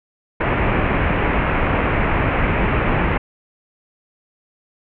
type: low-pass noise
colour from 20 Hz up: pink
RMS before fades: -18 dBFS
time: 0.4-3.18 s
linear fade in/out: 10 ms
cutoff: 2600 Hz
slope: 48 dB/octave
effects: none